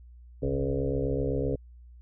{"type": "tone with frequency modulation", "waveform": "sine", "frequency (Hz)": 277.2, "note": "C#4", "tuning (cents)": 0, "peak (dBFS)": -25, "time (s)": [0.42, 1.56], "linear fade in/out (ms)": 10, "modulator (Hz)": 67.8, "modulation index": 3.8, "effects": ["added 60 Hz sine -47 dBFS peak until 2.01 s"]}